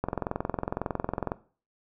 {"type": "click train", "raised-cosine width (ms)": 1, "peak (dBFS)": -14, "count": 29, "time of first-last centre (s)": [0.04, 1.319], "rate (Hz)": 21.9, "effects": ["noise-tail reverb RT60 0.4 s tail -17 dB re dry"]}